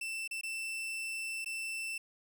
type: tone with dropouts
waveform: 40% pulse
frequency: 2668 Hz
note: E7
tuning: 20 cents sharp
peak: -35 dBFS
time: 0.01-1.98 s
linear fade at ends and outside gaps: 5 ms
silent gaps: 0.277-0.31 / 0.412-0.433 / 1.446-1.459 s
effects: none